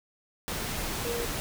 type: tone in noise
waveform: sine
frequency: 472.7 Hz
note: A#4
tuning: 24 cents sharp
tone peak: -31 dBFS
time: 1.05-1.25 s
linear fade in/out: 0 ms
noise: pink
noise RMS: -33 dBFS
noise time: 0.48-1.4 s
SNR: -1 dB
effects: none